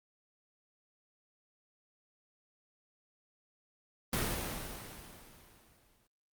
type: noise with exponential decay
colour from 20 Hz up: pink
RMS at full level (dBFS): -31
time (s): 4.13-6.07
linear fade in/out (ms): 2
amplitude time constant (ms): 420
effects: Opus 32 kbps